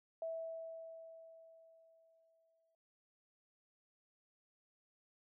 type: tone with exponential decay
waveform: sine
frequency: 654 Hz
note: E5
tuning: 14 cents flat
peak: -38 dBFS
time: 0.22-2.75 s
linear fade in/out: 2 ms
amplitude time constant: 550 ms
effects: none